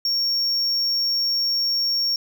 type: tone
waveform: triangle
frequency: 5520 Hz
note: F8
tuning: 21 cents flat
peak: -18 dBFS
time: 0.05-2.16 s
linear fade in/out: 2 ms
effects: none